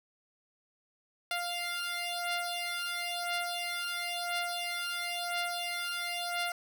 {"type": "beating tone pair", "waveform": "10% pulse", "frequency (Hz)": [698.5, 699.48], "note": ["F5", "F5"], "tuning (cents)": [0, 3], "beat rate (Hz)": 0.98, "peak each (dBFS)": [-28, -27], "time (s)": [1.31, 6.52], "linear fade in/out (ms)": 2, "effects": []}